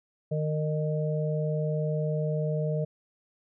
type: harmonic tone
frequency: 153.4 Hz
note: D#3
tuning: 24 cents flat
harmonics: 1 / 3 / 4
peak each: -27 / -33 / -33 dBFS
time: 0.31-2.85 s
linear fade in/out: 10 ms
effects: none